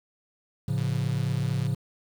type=chord; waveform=triangle; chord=A augmented; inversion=none; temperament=equal; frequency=110 / 138.59 / 174.61 Hz; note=A2 / C#3 / E#3; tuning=0 / 0 / 0 cents; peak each=-27 / -25 / -30 dBFS; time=0.68-1.75 s; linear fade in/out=5 ms
type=click train; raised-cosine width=0.2 ms; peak=-26 dBFS; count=110; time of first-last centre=0.78-1.666 s; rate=123 Hz
effects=8-bit